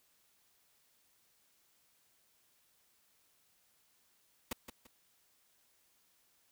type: noise with echo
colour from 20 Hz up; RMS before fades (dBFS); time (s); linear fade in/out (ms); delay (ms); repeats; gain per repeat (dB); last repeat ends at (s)
pink; -37; 4.51-4.53; 5; 170; 2; -10; 4.87
effects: white hiss -72 dBFS RMS until 6.51 s